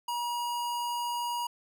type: tone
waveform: square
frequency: 957 Hz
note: A#5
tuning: 45 cents sharp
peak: -31 dBFS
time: 0.08-1.47 s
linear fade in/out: 5 ms
effects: none